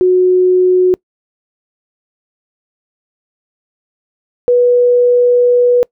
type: tone pair in turn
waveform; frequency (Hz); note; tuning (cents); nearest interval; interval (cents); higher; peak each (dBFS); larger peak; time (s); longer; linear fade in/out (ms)
sine; 366.2 / 488.8; F#4 / B4; -18 / -18; perfect fourth; 500; second; -6; neither; 0.01-0.94 / 4.48-5.83; second; 0
effects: noise-tail reverb RT60 0.1 s tail -25 dB re dry